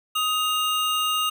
square tone pair together, 1253 / 2809 Hz, D#6 / F7, +12 / +9 cents, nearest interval octave + major second, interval 1397 cents, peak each -25 dBFS, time 0.15-1.3 s, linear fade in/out 10 ms, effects none

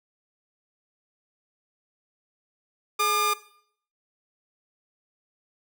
sawtooth tone pair together, 422.2 / 1207 Hz, G#4 / D6, +29 / +47 cents, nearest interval octave + tritone, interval 1818 cents, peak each -26 / -18 dBFS, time 2.99-3.34 s, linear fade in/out 10 ms, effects noise-tail reverb RT60 0.6 s tail -18 dB re dry

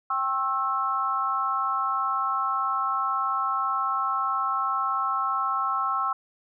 sine chord, C# diminished, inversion second, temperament equal with one note detuned, 784 / 1080.3 / 1318.5 Hz, G5 / C#6 / E6, 0 / -45 / 0 cents, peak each -32 / -27 / -26 dBFS, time 0.1-6.13 s, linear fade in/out 5 ms, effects none

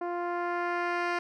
10% pulse tone with low-pass filter sweep, 349.2 Hz, F4, in tune, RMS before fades -31 dBFS, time 0.01-1.19 s, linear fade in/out 5 ms, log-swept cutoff 750 to 3500 Hz, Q 0.8, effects none

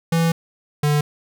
square tone pair in turn, 165.8 / 147.71 Hz, E3 / D3, +10 / +10 cents, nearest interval major second, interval 200 cents, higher first, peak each -16 dBFS, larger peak neither, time 0.12-0.32 / 0.83-1.01 s, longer first, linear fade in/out 5 ms, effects none

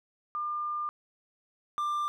sine / triangle tone pair in turn, 1200 / 1189 Hz, D6 / D6, +37 / +21 cents, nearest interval unison, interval 16 cents, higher first, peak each -30 / -26 dBFS, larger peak second, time 0.35-0.89 / 1.78-2.08 s, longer first, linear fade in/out 0 ms, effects none

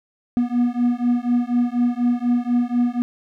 triangle beating tone pair, 240.5 / 244.6 Hz, B3 / B3, -46 / -16 cents, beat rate 4.1 Hz, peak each -18 / -18 dBFS, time 0.37-3.02 s, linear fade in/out 0 ms, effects none

